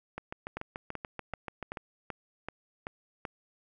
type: two click trains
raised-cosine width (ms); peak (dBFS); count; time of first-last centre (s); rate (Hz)
0.5; -21 / -22; 8 / 12; 0.57-3.252 / 0.18-1.772; 2.61 / 6.91
effects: none